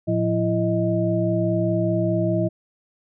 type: tone cluster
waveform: sine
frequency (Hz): 113.5 / 178.4 / 334.2 / 627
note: A#2 / F3 / E4 / D#5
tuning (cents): -46 / +37 / +24 / +13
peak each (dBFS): -24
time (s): 0.07-2.49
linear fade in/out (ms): 20
effects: none